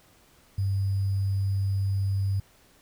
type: tone with sample-and-hold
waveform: sine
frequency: 97.7 Hz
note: G2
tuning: 5 cents flat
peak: -23 dBFS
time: 0.58-2.4 s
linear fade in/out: 5 ms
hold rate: 4900 Hz
effects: pink hiss -59 dBFS RMS until 2.81 s